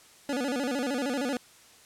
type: tone with vibrato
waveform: 25% pulse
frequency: 263.8 Hz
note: C4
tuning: 14 cents sharp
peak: -24 dBFS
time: 0.29-1.37 s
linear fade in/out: 2 ms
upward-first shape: square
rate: 13 Hz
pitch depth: 130 cents each way
effects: white hiss -55 dBFS RMS until 1.85 s + low-pass 10000 Hz 12 dB/octave